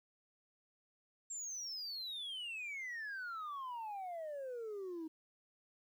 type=exponential sweep; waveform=sine; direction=down; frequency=7520 to 311.1 Hz; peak=-39 dBFS; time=1.3-5.08 s; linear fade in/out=10 ms; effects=tanh soft clip ceiling -40 dBFS + 12-bit